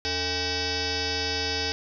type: tone with frequency modulation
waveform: sine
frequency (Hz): 2637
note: E7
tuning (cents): 0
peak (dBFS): -25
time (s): 0.05-1.72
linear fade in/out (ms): 0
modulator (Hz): 365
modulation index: 7.7
effects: none